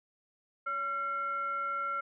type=tone with frequency modulation; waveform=sine; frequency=1367 Hz; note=F6; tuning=37 cents flat; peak=-31 dBFS; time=0.66-2.01 s; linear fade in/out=10 ms; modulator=802 Hz; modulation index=0.39; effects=none